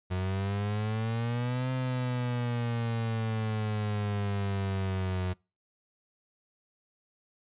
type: exponential two-way sweep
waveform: 35% pulse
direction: up then down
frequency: 91 to 129.7 to 91 Hz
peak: -27 dBFS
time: 0.1-5.34 s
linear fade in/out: 20 ms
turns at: 1.71 s
effects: noise-tail reverb RT60 0.3 s tail -26 dB re dry + resampled to 8000 Hz